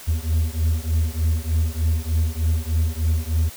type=beating tone pair; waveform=triangle; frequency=78.6 / 81.9 Hz; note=D#2 / E2; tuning=+18 / -11 cents; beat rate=3.3 Hz; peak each=-19 / -20 dBFS; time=0.07-3.5 s; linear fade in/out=20 ms; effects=white hiss -40 dBFS RMS until 3.56 s